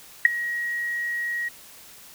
sine tone with ADSR envelope, 1898 Hz, A#6, 31 cents sharp, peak -6 dBFS, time 0.25-1.49 s, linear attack 3 ms, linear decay 12 ms, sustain -19 dB, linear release 12 ms, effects white hiss -47 dBFS RMS until 2.14 s

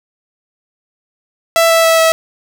sawtooth tone with pitch steps, 663 / 658.4 / 653.9 / 649.4 Hz, E5 / E5 / E5 / E5, +10 / -2 / -14 / -26 cents, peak -4 dBFS, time 1.56-2.12 s, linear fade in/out 0 ms, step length 140 ms, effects none

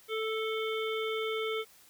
harmonic tone with a mistuned harmonic, 440 Hz, A4, in tune, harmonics 1 / 3 / 5 / 7 / 8, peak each -32 / -39 / -39 / -42 / -44 dBFS, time 0.08-1.65 s, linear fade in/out 50 ms, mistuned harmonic 7, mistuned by +19 cents, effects white hiss -59 dBFS RMS until 1.89 s

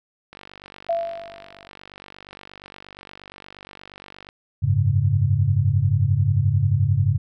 click train, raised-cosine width 0.3 ms, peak -24 dBFS, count 193, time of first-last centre 0.33-4.289 s, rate 48.5 Hz
sine tone with exponential decay, 674 Hz, E5, 38 cents sharp, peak -17 dBFS, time 0.89-1.68 s, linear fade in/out 5 ms, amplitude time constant 170 ms
sine chord, F# suspended second, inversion none, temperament equal, 92.5 / 103.83 / 138.59 Hz, F#2 / G#2 / C#3, 0 / 0 / 0 cents, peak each -22 / -19 / -21 dBFS, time 4.62-7.18 s, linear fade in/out 20 ms
effects none

